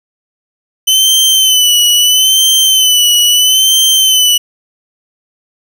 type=tone with vibrato; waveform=sawtooth; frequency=3032 Hz; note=F#7; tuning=42 cents sharp; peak=-3 dBFS; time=0.87-4.38 s; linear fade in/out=10 ms; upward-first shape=sine; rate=0.76 Hz; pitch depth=59 cents each way; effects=none